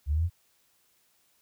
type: exponential sweep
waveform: sine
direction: up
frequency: 69.3 to 90.1 Hz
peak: -23 dBFS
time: 0.06-0.3 s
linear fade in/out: 50 ms
effects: white hiss -68 dBFS RMS until 1.41 s